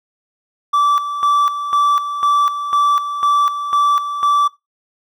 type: tone with tremolo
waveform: triangle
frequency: 1161 Hz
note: D6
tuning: 20 cents flat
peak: -9 dBFS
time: 0.73-4.48 s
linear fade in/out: 10 ms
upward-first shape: square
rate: 2 Hz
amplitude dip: 65%
effects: noise-tail reverb RT60 0.2 s tail -19 dB re dry